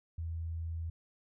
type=tone; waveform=sine; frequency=82.41 Hz; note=E2; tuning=in tune; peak=-35 dBFS; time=0.18-0.9 s; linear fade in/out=5 ms; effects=none